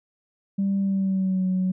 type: tone with pitch glide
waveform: sine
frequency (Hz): 196.6 to 185.57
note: G3 to F#3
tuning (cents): +5 to +5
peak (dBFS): -19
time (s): 0.58-1.72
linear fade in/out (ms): 10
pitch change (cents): -100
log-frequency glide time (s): 0.8-1.46
effects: tanh soft clip ceiling -17 dBFS